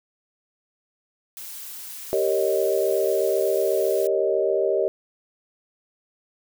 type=noise; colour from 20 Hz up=blue; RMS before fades=-37 dBFS; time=1.37-4.07 s; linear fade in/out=0 ms
type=chord; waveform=sine; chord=Eb dominant seventh; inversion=first; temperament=equal; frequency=392 / 466.2 / 554.4 / 622.3 Hz; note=G4 / Bb4 / Db5 / Eb5; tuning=0 / 0 / 0 / 0 cents; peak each=-23 / -26 / -26 / -24 dBFS; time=2.13-4.88 s; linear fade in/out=0 ms
effects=none